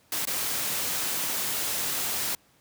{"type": "noise with dropouts", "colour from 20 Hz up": "white", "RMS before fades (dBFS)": -29, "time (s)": [0.12, 2.35], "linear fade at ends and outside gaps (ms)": 2, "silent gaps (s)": [0.253, 0.272], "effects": ["pink hiss -62 dBFS RMS until 2.6 s", "high-pass 80 Hz 12 dB/octave"]}